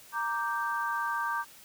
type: chord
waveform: sine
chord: G minor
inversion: first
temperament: equal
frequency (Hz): 932.3 / 1174.7 / 1568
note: Bb5 / D6 / G6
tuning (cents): 0 / 0 / 0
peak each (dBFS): -33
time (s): 0.12-1.45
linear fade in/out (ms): 50
effects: white hiss -53 dBFS RMS until 1.64 s